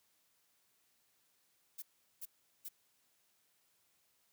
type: noise bursts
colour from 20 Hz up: violet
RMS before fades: -45 dBFS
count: 3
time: 1.78-2.689 s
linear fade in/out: 10 ms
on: 43 ms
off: 390 ms
effects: white hiss -75 dBFS RMS until 4.32 s + high-pass 60 Hz 12 dB/octave